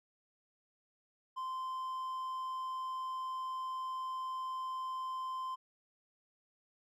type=tone; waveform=triangle; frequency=1038 Hz; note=C6; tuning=14 cents flat; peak=-35 dBFS; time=1.36-5.56 s; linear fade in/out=20 ms; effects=none